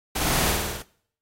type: noise with echo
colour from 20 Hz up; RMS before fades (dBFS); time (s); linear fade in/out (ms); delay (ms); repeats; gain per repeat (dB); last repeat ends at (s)
pink; -26; 0.15-0.52; 10; 51; 6; -2; 0.826
effects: noise-tail reverb RT60 0.6 s tail -21 dB re dry + AAC 48 kbps